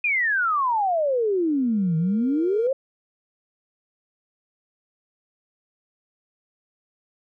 sine exponential two-way sweep, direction down then up, 2496 to 156.9 to 553 Hz, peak -19 dBFS, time 0.04-2.73 s, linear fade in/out 5 ms, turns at 1.97 s
triangle tone with exponential growth, 466.2 Hz, A#4, in tune, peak -28 dBFS, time 0.5-2.67 s, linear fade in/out 2 ms, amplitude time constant 470 ms
effects none

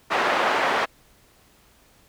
pink band-pass noise, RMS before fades -22 dBFS, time 0.1-0.86 s, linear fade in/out 20 ms, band 620 to 1900 Hz, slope 12 dB/octave, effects pink hiss -57 dBFS RMS until 2.08 s

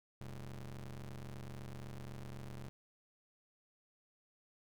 35% pulse ring-modulated tone, 71.7 Hz, D2, 41 cents flat, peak -40 dBFS, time 0.21-2.69 s, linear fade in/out 0 ms, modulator 57.7 Hz, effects none

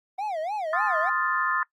triangle tone with vibrato, 730 Hz, F#5, 24 cents flat, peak -25 dBFS, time 0.18-1.1 s, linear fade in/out 10 ms, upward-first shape sine, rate 3.4 Hz, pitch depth 280 cents each way
sine chord, F dominant seventh, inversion second, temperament equal, 1046.5 / 1244.5 / 1396.9 / 1760 Hz, C6 / Eb6 / F6 / A6, 0 / 0 / 0 / 0 cents, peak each -28 / -28 / -31 / -27 dBFS, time 0.73-1.63 s, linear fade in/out 2 ms
effects noise-tail reverb RT60 0.1 s tail -22 dB re dry + Opus 32 kbps

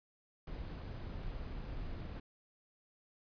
brown noise, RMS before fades -43 dBFS, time 0.47-2.2 s, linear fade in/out 5 ms, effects resampled to 11025 Hz

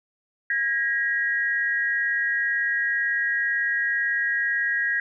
sine tone pair together, 1638 / 1900 Hz, G#6 / A#6, -24 / +33 cents, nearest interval minor third, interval 257 cents, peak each -24 dBFS, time 0.5-5 s, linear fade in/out 2 ms, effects none

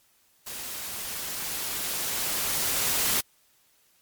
white noise with level ramp, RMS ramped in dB -37 to -24 dBFS, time 0.46-3.21 s, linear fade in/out 10 ms, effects white hiss -64 dBFS RMS until 4.01 s + MP3 96 kbps

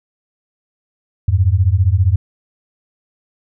sine beating tone pair, 86 / 101 Hz, F2 / G#2, -26 / -48 cents, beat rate 15 Hz, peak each -13 dBFS, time 1.28-2.16 s, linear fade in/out 5 ms, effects none

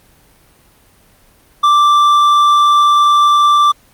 sine tone with hard clipping, 1174.7 Hz, D6, in tune, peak -8 dBFS, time 1.63-3.72 s, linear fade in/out 10 ms, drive 6 dB, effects pink hiss -49 dBFS RMS until 3.93 s + Opus 32 kbps

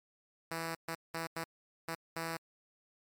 5% pulse tone bursts at uneven times, 164.4 Hz, E3, 4 cents flat, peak -25 dBFS, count 6, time 0.51-0.75 / 0.88-0.95 / 1.14-1.27 / 1.36-1.44 / 1.88-1.95 / 2.16-2.37 s, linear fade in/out 5 ms, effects MP3 96 kbps

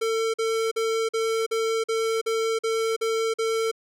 square tone bursts, 449.2 Hz, A4, 36 cents sharp, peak -23 dBFS, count 10, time 0.01-3.715 s, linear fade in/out 10 ms, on 330 ms, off 45 ms, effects low-pass 10000 Hz 12 dB/octave

